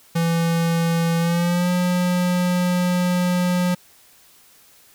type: tone with pitch glide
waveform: square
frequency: 167.1 to 179.09 Hz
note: E3 to F3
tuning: +24 to +44 cents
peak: -18 dBFS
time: 0.15-3.75 s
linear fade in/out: 10 ms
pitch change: +120 cents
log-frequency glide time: 1.18-1.7 s
effects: white hiss -52 dBFS RMS until 4.94 s